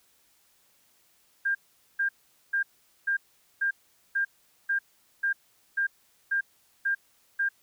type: tone bursts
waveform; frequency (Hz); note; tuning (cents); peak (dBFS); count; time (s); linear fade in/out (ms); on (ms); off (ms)
sine; 1600; G6; +35; -23; 12; 1.45-7.49; 10; 100; 440
effects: white hiss -65 dBFS RMS until 7.62 s